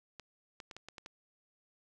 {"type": "clicks", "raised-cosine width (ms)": 0.2, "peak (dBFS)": -29, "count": 7, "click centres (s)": [0.197, 0.602, 0.712, 0.766, 0.886, 0.982, 1.061], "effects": []}